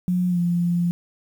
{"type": "tone with pitch glide", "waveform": "sine", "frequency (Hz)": [180, 173.67], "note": ["F#3", "F3"], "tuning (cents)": [-47, -9], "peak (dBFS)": -18, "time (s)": [0.08, 0.91], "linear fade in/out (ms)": 0, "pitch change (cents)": -62, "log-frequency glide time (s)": [0.29, 0.39], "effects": ["8-bit"]}